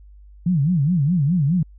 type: tone with vibrato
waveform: sine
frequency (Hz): 158.7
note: D#3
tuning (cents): +35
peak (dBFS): -15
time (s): 0.46-1.63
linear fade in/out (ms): 5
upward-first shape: sine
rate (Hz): 4.8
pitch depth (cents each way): 270
effects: added 50 Hz sine -42 dBFS peak until 1.78 s